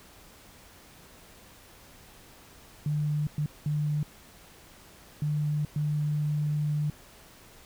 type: tone bursts at uneven times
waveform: sine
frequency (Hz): 149.3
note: D3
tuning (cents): +29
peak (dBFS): -25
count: 5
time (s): 2.86-3.27 / 3.38-3.46 / 3.66-4.03 / 5.22-5.65 / 5.76-6.9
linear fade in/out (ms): 2
effects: pink hiss -53 dBFS RMS until 7.65 s